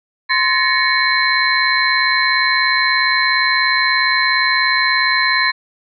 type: tone cluster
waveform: sine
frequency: 1044 / 1724 / 1861 / 2218 / 4091 Hz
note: C6 / A6 / A#6 / C#7 / C8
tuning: -4 / -36 / -3 / 0 / -40 cents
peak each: -19 dBFS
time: 0.29-5.52 s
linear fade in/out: 20 ms
effects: none